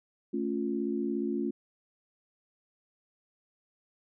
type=chord; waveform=sine; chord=A augmented; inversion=none; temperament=equal with one note detuned; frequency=220 / 277.2 / 351.3 Hz; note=A3 / C#4 / E#4; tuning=0 / 0 / +10 cents; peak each=-33 dBFS; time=0.33-1.51 s; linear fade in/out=10 ms; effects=none